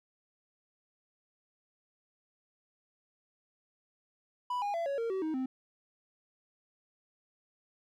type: tone with pitch steps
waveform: triangle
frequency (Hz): 987.8 / 816.4 / 674.7 / 557.6 / 460.8 / 380.8 / 314.8 / 260.1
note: B5 / G#5 / E5 / C#5 / A#4 / F#4 / D#4 / C4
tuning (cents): 0 / -30 / +40 / +10 / -20 / +50 / +20 / -10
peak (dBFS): -29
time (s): 4.5-5.46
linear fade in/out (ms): 5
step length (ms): 120
effects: none